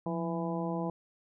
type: harmonic tone with a mistuned harmonic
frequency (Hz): 166.3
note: E3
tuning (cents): +16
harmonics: 1 / 2 / 3 / 4 / 5 / 6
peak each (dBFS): -34 / -37 / -39 / -40 / -41 / -42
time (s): 0.06-0.9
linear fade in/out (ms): 2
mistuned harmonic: 1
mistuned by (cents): +79
effects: none